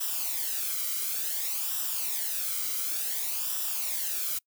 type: noise with flanger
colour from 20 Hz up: blue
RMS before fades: -31 dBFS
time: 0-4.39 s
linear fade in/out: 10 ms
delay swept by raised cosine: 0.45 to 1.15 ms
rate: 0.56 Hz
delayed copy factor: -0.65
effects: noise-tail reverb RT60 0.1 s tail -25 dB re dry

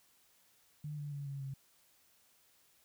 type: tone with pitch steps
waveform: sine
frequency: 149.4 / 145.82 / 142.32 / 138.91 / 135.58 Hz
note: D3 / D3 / C#3 / C#3 / C#3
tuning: +30 / -12 / +46 / +4 / -38 cents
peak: -39 dBFS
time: 0.84-1.54 s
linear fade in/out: 5 ms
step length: 140 ms
effects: white hiss -69 dBFS RMS until 2.84 s

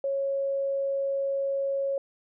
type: tone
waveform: sine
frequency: 550 Hz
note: C#5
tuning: 14 cents flat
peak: -25 dBFS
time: 0.04-1.98 s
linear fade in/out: 2 ms
effects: none

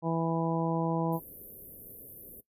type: harmonic tone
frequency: 164.81 Hz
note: E3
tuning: in tune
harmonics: 1 / 2 / 3 / 4 / 5 / 6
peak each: -30 / -33 / -35 / -36 / -37 / -38 dBFS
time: 0.02-1.2 s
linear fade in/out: 50 ms
type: band-stop noise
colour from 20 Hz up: white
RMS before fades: -43 dBFS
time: 1.12-2.41 s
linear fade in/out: 10 ms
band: 540 to 12000 Hz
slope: 48 dB/octave
effects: noise-tail reverb RT60 0.1 s tail -17 dB re dry + resampled to 32000 Hz

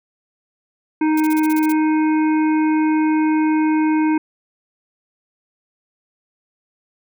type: harmonic tone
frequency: 310.9 Hz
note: D#4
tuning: 1 cent flat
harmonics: 1 / 3 / 5 / 7 / 8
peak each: -14 / -24 / -32 / -33 / -36 dBFS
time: 1.01-4.18 s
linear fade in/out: 5 ms
type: noise bursts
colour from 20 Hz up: blue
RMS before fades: -31 dBFS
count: 9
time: 1.17-1.724 s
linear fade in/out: 5 ms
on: 34 ms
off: 31 ms
effects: none

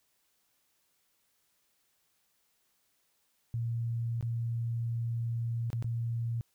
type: tone with dropouts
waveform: sine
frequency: 116.54 Hz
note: A#2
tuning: in tune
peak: -30 dBFS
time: 3.54-6.41 s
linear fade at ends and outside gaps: 0 ms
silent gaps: 4.21-4.226 / 5.703-5.73 / 5.825-5.844 s
effects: white hiss -74 dBFS RMS until 6.54 s

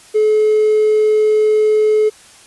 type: tone with hard clipping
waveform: triangle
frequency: 428.9 Hz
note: A4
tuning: 44 cents flat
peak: -10 dBFS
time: 0.14-2.1 s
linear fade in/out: 20 ms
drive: 4 dB
effects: white hiss -43 dBFS RMS until 2.46 s + resampled to 24000 Hz

